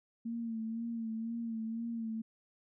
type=tone with vibrato; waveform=sine; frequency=227.6 Hz; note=A#3; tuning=41 cents flat; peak=-35 dBFS; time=0.25-2.22 s; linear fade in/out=10 ms; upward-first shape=sine; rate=2 Hz; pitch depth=43 cents each way; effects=none